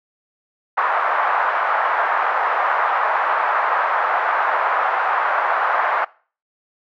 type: band-pass noise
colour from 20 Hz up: white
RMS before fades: -19 dBFS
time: 0.77-6.05 s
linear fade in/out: 10 ms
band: 690 to 1400 Hz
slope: 24 dB/octave
effects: noise-tail reverb RT60 0.4 s tail -22 dB re dry